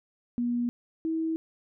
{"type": "tone pair in turn", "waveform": "sine", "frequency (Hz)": [240.6, 322.8], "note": ["B3", "E4"], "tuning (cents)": [-45, -36], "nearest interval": "perfect fourth", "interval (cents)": 509, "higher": "second", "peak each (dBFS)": [-25, -26], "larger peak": "first", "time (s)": [[0.38, 0.69], [1.05, 1.36]], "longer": "neither", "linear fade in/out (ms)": 0, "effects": []}